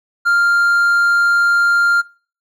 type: tone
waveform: triangle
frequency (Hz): 1396.9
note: F6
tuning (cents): 0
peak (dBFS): -9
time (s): 0.25-2.02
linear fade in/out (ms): 20
effects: noise-tail reverb RT60 0.4 s tail -22 dB re dry